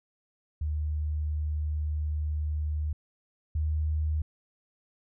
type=tone pair in turn; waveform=sine; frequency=75.9 / 77.09 Hz; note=D#2 / D#2; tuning=-42 / -15 cents; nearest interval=unison; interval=27 cents; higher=second; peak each=-27 / -25 dBFS; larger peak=second; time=0.61-2.93 / 3.55-4.22 s; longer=first; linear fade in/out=5 ms; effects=none